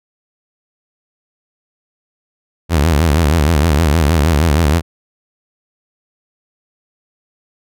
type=tone with vibrato; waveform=sawtooth; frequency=77.78 Hz; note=D#2; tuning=in tune; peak=-6 dBFS; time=2.69-4.82 s; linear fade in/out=50 ms; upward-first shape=sine; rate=6.4 Hz; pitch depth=170 cents each way; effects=none